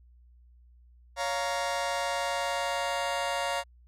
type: chord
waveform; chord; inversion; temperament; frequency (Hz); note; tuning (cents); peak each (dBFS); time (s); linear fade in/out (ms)
sawtooth; Bb minor; first; just; 559.4 / 699.2 / 932.3; Db5 / F5 / Bb5; +16 / +2 / 0; -29; 1.16-3.64; 50
effects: added 60 Hz sine -54 dBFS peak until 3.87 s + low-pass 9000 Hz 12 dB/octave